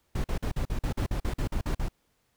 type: noise bursts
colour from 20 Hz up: brown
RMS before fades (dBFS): -28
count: 13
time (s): 0.15-1.886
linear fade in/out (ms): 5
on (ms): 92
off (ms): 45
effects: pink hiss -72 dBFS RMS until 2.36 s